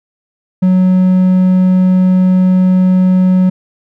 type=tone; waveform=triangle; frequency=184.7 Hz; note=F#3; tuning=3 cents flat; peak=-4 dBFS; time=0.62-3.5 s; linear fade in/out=10 ms; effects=none